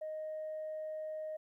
sine tone, 622.3 Hz, D#5, in tune, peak -37 dBFS, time 0.01-1.37 s, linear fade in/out 10 ms, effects tanh soft clip ceiling -35 dBFS + 13-bit

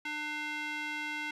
square tone with band-pass filter, 300 Hz, D4, 37 cents sharp, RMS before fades -37 dBFS, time 0.05-1.31 s, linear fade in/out 5 ms, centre 2200 Hz, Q 2.1, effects none

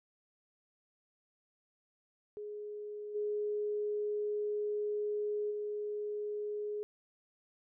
sine tone with level steps, 417.9 Hz, G#4, 11 cents sharp, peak -40 / -32 / -35 dBFS, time 2.37-6.83 s, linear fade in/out 0 ms, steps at 3.14 / 5.5 s, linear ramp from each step 20 ms, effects none

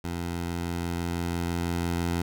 15% pulse tone with level ramp, 86 Hz, F2, 26 cents flat, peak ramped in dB -24 to -19 dBFS, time 0.04-2.22 s, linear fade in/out 5 ms, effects none

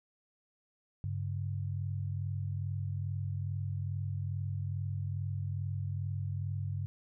sine tone pair together, 98 / 140.37 Hz, G2 / C#3, 0 / +22 cents, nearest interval tritone, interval 622 cents, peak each -34 / -38 dBFS, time 1.04-6.86 s, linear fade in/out 0 ms, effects none

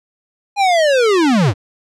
square linear sweep, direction down, 827 to 82.41 Hz, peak -11 dBFS, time 0.56-1.54 s, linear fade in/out 50 ms, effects low-pass 6000 Hz 12 dB/octave

